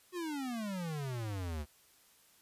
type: exponential sweep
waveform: square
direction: down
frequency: 370 to 71 Hz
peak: -37 dBFS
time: 0.12-1.66 s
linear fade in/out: 50 ms
effects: white hiss -65 dBFS RMS until 2.41 s + resampled to 32000 Hz